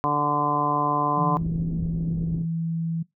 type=harmonic tone; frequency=146.83 Hz; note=D3; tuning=in tune; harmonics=1 / 2 / 3 / 4 / 5 / 6 / 7 / 8; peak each=-30 / -29 / -33 / -33 / -28 / -35 / -23 / -34 dBFS; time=0.04-1.37 s; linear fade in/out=0 ms
type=tone; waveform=sine; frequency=164.81 Hz; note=E3; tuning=in tune; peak=-24 dBFS; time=1.17-3.03 s; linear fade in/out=10 ms
type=low-pass noise; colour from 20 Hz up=pink; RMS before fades=-33 dBFS; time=1.35-2.46 s; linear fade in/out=50 ms; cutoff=340 Hz; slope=24 dB/octave
effects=noise-tail reverb RT60 0.2 s tail -23 dB re dry